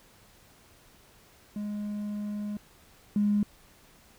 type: tone pair in turn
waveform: triangle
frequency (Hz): 207.7 / 206.4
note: G#3 / G#3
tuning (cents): 0 / -10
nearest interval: unison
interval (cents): 10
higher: first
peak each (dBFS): -29 / -18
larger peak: second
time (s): 1.56-2.57 / 3.16-3.43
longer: first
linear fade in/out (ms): 2
effects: tanh soft clip ceiling -20 dBFS + pink hiss -58 dBFS RMS until 4.18 s